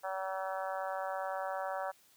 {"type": "harmonic tone", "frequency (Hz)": 190.4, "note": "F#3", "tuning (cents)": 50, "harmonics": [3, 4, 5, 6, 7, 8, 9], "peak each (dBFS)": [-39, -39, -43, -46, -45, -47, -50], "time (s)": [0.03, 1.92], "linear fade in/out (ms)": 20, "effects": ["white hiss -65 dBFS RMS until 2.16 s", "high-pass 100 Hz 12 dB/octave"]}